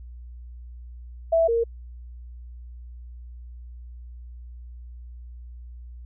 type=tone pair in turn; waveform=sine; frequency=659.3 / 463.3 Hz; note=E5 / A#4; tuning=0 / -11 cents; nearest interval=tritone; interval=611 cents; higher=first; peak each=-16 / -19 dBFS; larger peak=first; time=1.32-1.48 / 1.48-1.64 s; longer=neither; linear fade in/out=10 ms; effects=added 60 Hz sine -38 dBFS peak until 6.05 s